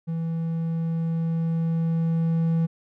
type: tone with level ramp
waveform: triangle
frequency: 164.5 Hz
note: E3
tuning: 3 cents flat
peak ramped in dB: -23 to -17 dBFS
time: 0.07-2.67 s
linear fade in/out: 20 ms
effects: none